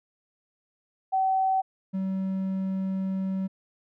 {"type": "tone pair in turn", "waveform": ["sine", "triangle"], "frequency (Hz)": [763, 190.75], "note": ["G5", "G3"], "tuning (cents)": [-47, -47], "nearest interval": "2 octaves", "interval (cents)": 2400, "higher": "first", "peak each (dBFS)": [-21, -24], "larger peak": "first", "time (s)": [[1.12, 1.62], [1.93, 3.48]], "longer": "second", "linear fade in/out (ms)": 20, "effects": []}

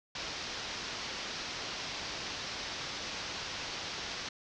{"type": "low-pass noise", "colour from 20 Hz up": "white", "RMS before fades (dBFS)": -40, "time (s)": [0.15, 4.29], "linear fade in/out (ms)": 5, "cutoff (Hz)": 5800, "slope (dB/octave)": 48, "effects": []}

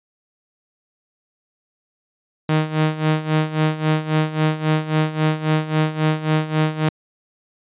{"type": "tone with tremolo", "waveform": "sawtooth", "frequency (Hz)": 155.56, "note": "D#3", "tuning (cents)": 0, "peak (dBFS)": -10, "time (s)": [2.49, 6.89], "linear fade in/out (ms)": 2, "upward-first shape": "sine", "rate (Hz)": 3.7, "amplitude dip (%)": 80, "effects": ["resampled to 8000 Hz"]}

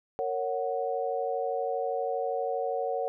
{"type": "chord", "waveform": "sine", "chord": "F# major", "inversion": "first", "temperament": "just", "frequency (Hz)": [462.5, 555, 740], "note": ["A#4", "C#5", "F#5"], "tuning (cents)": [-14, 2, 0], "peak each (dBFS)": -32, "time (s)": [0.19, 3.08], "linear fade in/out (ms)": 0, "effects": []}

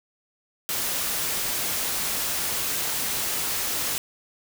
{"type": "noise", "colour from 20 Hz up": "white", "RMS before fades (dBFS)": -27, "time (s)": [0.69, 3.98], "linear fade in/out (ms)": 0, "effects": []}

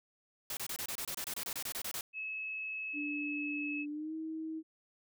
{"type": "noise bursts", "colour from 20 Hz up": "white", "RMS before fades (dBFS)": -39, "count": 16, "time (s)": [0.5, 2.01], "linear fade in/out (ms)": 2, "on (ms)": 70, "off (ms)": 26}
{"type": "tone", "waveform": "sine", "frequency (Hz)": 2586, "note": "E7", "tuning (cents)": -34, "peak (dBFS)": -37, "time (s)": [2.13, 3.86], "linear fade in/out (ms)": 50}
{"type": "tone with pitch glide", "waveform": "sine", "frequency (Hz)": [293.7, 318.4], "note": ["D4", "D#4"], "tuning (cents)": [0, 40], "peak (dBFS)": -37, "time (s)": [2.93, 4.63], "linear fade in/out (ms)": 50, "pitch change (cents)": 140, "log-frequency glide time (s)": [3.88, 4.14]}
{"effects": []}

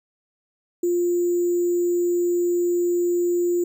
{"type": "tone with sample-and-hold", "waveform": "sine", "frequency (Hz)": 350, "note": "F4", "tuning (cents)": 4, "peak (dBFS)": -18, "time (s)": [0.83, 3.64], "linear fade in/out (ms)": 5, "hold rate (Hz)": 7350, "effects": []}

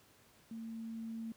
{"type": "tone with level ramp", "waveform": "sine", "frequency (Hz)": 225.9, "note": "A3", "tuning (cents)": 46, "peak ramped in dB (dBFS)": [-42, -39], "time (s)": [0.51, 1.32], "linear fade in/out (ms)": 2, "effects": ["pink hiss -65 dBFS RMS until 1.36 s", "high-pass 80 Hz 12 dB/octave"]}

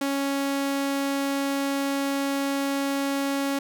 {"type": "tone", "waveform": "sawtooth", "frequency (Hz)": 277.2, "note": "C#4", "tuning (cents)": 0, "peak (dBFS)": -20, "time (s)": [0.01, 3.59], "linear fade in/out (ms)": 5, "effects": []}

